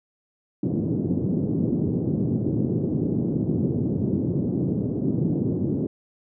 pink band-pass noise, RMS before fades -24 dBFS, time 0.63-5.87 s, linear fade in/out 2 ms, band 120 to 360 Hz, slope 24 dB/octave, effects none

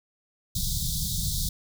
pink band-stop noise, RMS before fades -28 dBFS, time 0.55-1.49 s, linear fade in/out 5 ms, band 190 to 3500 Hz, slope 96 dB/octave, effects none

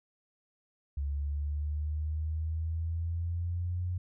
sine exponential sweep, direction up, 70.2 to 90.4 Hz, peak -30 dBFS, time 0.97-3.98 s, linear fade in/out 5 ms, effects none

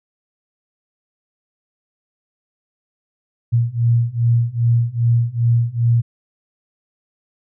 sine beating tone pair, 116.54 / 119.04 Hz, A#2 / A#2, 0 / +37 cents, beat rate 2.5 Hz, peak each -17 / -16 dBFS, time 3.52-6.02 s, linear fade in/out 20 ms, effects none

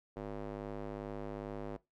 square tone with band-pass filter, 51.2 Hz, G#1, 24 cents flat, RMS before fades -42 dBFS, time 0.16-1.77 s, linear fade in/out 10 ms, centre 480 Hz, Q 1.2, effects noise-tail reverb RT60 0.2 s tail -19 dB re dry

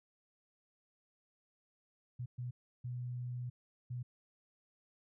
sine tone bursts at uneven times, 123.4 Hz, B2, 1 cent flat, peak -38 dBFS, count 4, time 2.19-2.26 / 2.38-2.51 / 2.84-3.5 / 3.9-4.03 s, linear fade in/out 10 ms, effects none

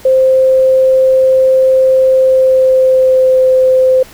sine tone with pitch glide, 523.3 to 517.6 Hz, C5 to C5, 0 to -19 cents, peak -5 dBFS, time 0.05-4.03 s, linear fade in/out 5 ms, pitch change -19 cents, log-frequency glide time 2.12-3.41 s, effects pink hiss -37 dBFS RMS until 4.13 s

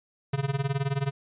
square tone with tremolo, 138.59 Hz, C#3, in tune, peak -23 dBFS, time 0.33-1.11 s, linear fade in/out 5 ms, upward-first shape sine, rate 19 Hz, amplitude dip 90%, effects resampled to 8000 Hz

